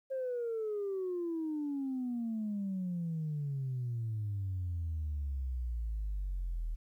sine exponential sweep, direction down, 538 to 38.89 Hz, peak -32 dBFS, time 0.1-6.76 s, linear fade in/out 20 ms, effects tanh soft clip ceiling -30 dBFS + 12-bit

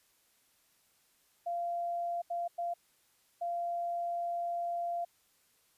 sine tone bursts at uneven times, 691 Hz, F5, 19 cents flat, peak -32 dBFS, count 4, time 1.46-2.22 / 2.3-2.48 / 2.58-2.74 / 3.41-5.05 s, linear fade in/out 10 ms, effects white hiss -70 dBFS RMS until 5.77 s + resampled to 32000 Hz

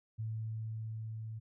sine tone with level ramp, 110.6 Hz, A2, 9 cents sharp, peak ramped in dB -35 to -40 dBFS, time 0.18-1.4 s, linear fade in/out 20 ms, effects none

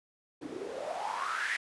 white noise with band-pass filter sweep, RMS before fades -36 dBFS, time 0.41-1.57 s, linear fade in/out 10 ms, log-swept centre 280 to 2000 Hz, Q 6.3, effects resampled to 24000 Hz

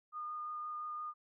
sine tone with vibrato, 1221 Hz, D#6, 33 cents flat, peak -39 dBFS, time 0.12-1.14 s, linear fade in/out 50 ms, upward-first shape sine, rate 5.8 Hz, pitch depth 9 cents each way, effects none

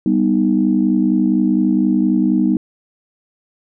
sine chord, G augmented, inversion none, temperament equal, 196 / 246.9 / 311.1 Hz, G3 / B3 / D#4, 0 / 0 / 0 cents, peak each -16 dBFS, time 0.06-2.57 s, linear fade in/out 2 ms, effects tanh soft clip ceiling -2 dBFS

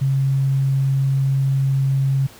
sine tone, 135.6 Hz, C#3, 38 cents flat, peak -15 dBFS, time 0.01-2.27 s, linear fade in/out 10 ms, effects pink hiss -44 dBFS RMS until 2.39 s

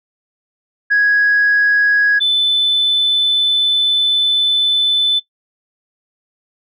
sine tone pair in turn, 1661.2 / 3512 Hz, G#6 / A7, 0 / -4 cents, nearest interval octave + minor second, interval 1296 cents, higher second, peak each -8 / -10 dBFS, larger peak first, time 0.9-2.2 / 2.2-5.2 s, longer second, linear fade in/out 20 ms, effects noise-tail reverb RT60 0.1 s tail -17 dB re dry + tanh soft clip ceiling -6 dBFS

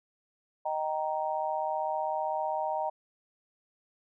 sine chord, Eb major, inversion none, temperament just, 622.3 / 777.8 / 933.4 Hz, Eb5 / G5 / Bb5, 0 / -14 / +2 cents, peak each -33 dBFS, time 0.65-2.9 s, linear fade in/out 10 ms, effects none

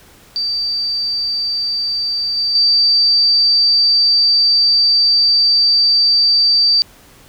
sine tone with level steps, 4647 Hz, D8, 19 cents flat, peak -16 / -14 / -9 dBFS, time 0.36-6.82 s, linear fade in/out 0 ms, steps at 2.37 / 2.55 s, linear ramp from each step 2 ms, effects pink hiss -45 dBFS RMS until 7.28 s

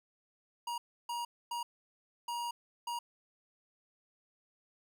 square tone bursts at uneven times, 950 Hz, A#5, 33 cents sharp, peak -36 dBFS, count 5, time 0.67-0.78 / 1.09-1.25 / 1.51-1.63 / 2.28-2.51 / 2.87-2.99 s, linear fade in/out 5 ms, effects none

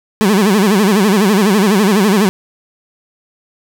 30% pulse tone with vibrato, 202.1 Hz, G#3, 47 cents flat, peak -6 dBFS, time 0.21-2.29 s, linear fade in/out 0 ms, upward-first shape sine, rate 12 Hz, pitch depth 160 cents each way, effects none

